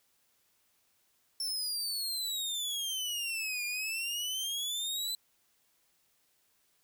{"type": "exponential two-way sweep", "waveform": "sawtooth", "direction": "down then up", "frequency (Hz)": [5410, 2403, 4048], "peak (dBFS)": -30, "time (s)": [1.4, 5.15], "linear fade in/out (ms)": 2, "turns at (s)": 3.65, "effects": ["white hiss -72 dBFS RMS until 6.83 s"]}